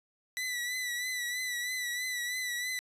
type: tone with vibrato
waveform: sawtooth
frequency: 1975.5 Hz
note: B6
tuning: in tune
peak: -29 dBFS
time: 0.37-2.79 s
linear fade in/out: 0 ms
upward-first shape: triangle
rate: 3.1 Hz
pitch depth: 53 cents each way
effects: resampled to 32000 Hz